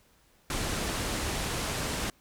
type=low-pass noise; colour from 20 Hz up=pink; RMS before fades=-32 dBFS; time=0.5-2.1 s; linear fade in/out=2 ms; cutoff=11000 Hz; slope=24 dB/octave; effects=pink hiss -64 dBFS RMS until 2.2 s